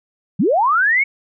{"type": "linear sweep", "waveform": "sine", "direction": "up", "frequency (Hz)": [143.1, 2250], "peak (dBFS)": -12, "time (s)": [0.39, 1.04], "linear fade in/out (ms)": 10, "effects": []}